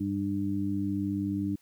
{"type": "harmonic tone", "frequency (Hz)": 99.2, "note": "G2", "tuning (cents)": 21, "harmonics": [1, 2, 3], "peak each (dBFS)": [-35, -32, -30], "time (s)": [0, 1.56], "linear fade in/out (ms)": 10, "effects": ["white hiss -66 dBFS RMS until 1.61 s"]}